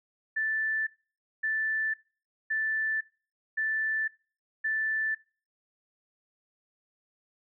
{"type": "tone bursts", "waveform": "sine", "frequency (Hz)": 1760, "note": "A6", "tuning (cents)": 0, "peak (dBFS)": -26, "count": 5, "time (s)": [0.36, 5.15], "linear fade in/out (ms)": 10, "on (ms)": 510, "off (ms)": 560, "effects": ["noise-tail reverb RT60 0.4 s tail -23 dB re dry"]}